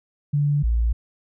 sine tone pair in turn, 145.2 / 57.39 Hz, D3 / A#1, -19 / -26 cents, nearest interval octave + major third, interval 1607 cents, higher first, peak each -17 dBFS, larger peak neither, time 0.33-0.63 / 0.63-0.93 s, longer neither, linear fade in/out 10 ms, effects none

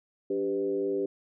sine tone with frequency modulation, 393.4 Hz, G4, 6 cents sharp, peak -26 dBFS, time 0.3-1.06 s, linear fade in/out 5 ms, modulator 104 Hz, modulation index 0.88, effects none

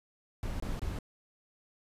brown noise bursts, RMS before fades -35 dBFS, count 3, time 0.43-0.988 s, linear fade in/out 0 ms, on 170 ms, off 24 ms, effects resampled to 32000 Hz

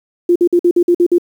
sine tone bursts, 349.2 Hz, F4, in tune, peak -7 dBFS, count 8, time 0.29-1.183 s, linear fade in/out 5 ms, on 67 ms, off 51 ms, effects 7-bit

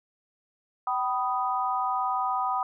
sine chord, G augmented, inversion none, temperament equal with one note detuned, 766.1 / 987.8 / 1244.5 Hz, G5 / B5 / D#6, -40 / 0 / 0 cents, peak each -29 dBFS, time 0.87-2.63 s, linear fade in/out 2 ms, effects none

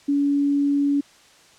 sine tone, 284 Hz, C#4, 42 cents sharp, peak -17 dBFS, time 0.08-1.01 s, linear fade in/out 10 ms, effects white hiss -52 dBFS RMS until 1.58 s + low-pass 7000 Hz 12 dB/octave

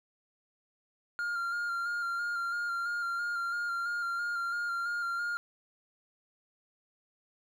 triangle tone with vibrato, 1400 Hz, F6, 4 cents sharp, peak -29 dBFS, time 1.19-5.37 s, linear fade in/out 0 ms, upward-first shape square, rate 3 Hz, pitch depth 20 cents each way, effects none

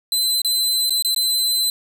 sawtooth tone with dropouts, 4047 Hz, B7, 42 cents sharp, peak -14 dBFS, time 0.12-1.7 s, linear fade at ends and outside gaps 2 ms, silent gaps 0.418-0.447 / 0.896-0.905 / 1.024-1.047 / 1.147-1.162 s, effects none

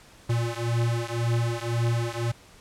square beating tone pair, 116.54 / 118.44 Hz, A#2 / A#2, 0 / +28 cents, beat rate 1.9 Hz, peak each -27 / -28 dBFS, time 0.29-2.32 s, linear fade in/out 10 ms, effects pink hiss -52 dBFS RMS until 2.6 s + low-pass 10000 Hz 12 dB/octave

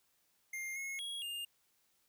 square tone with pitch steps, 2114 / 2171 / 3312 / 2815 Hz, C7 / C#7 / G#7 / F7, +17 / -37 / -5 / +13 cents, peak -40 dBFS, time 0.53-1.45 s, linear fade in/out 5 ms, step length 230 ms, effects white hiss -75 dBFS RMS until 2.08 s

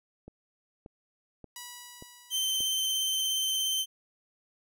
click train, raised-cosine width 2 ms, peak -32 dBFS, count 5, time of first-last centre 0.28-2.606 s, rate 1.72 Hz
5% pulse tone with exponential decay, 975 Hz, B5, 23 cents flat, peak -28 dBFS, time 1.56-3.77 s, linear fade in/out 2 ms, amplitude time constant 480 ms
sawtooth tone with vibrato, 3100 Hz, G7, 20 cents flat, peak -24 dBFS, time 2.3-3.86 s, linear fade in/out 50 ms, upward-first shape sine, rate 17 Hz, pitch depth 13 cents each way
effects none

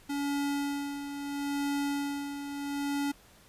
square tone with tremolo, 283.8 Hz, C#4, 41 cents sharp, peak -29 dBFS, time 0.09-3.12 s, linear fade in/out 10 ms, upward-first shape sine, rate 0.75 Hz, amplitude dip 60%, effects pink hiss -58 dBFS RMS until 3.48 s + resampled to 32000 Hz

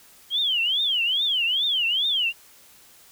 sine tone with vibrato, 3137 Hz, G7, 1 cent sharp, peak -20 dBFS, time 0.3-2.33 s, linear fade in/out 50 ms, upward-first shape triangle, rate 2.4 Hz, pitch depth 290 cents each way, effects white hiss -52 dBFS RMS until 3.11 s

